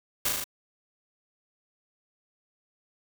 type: noise with echo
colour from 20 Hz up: white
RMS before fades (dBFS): -26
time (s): 0.25-0.29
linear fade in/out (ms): 5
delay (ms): 38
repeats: 4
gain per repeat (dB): -2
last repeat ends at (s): 0.442
effects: none